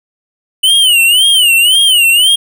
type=tone with vibrato; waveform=square; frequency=2961 Hz; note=F#7; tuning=1 cent sharp; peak=-6 dBFS; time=0.63-2.36 s; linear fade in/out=10 ms; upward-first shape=sine; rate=1.9 Hz; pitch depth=160 cents each way; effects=none